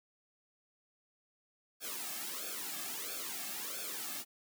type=noise with flanger; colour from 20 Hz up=white; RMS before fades=-41 dBFS; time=1.8-4.25 s; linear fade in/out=50 ms; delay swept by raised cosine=1 to 2.1 ms; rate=1.5 Hz; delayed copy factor=-0.95; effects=high-pass 200 Hz 12 dB/octave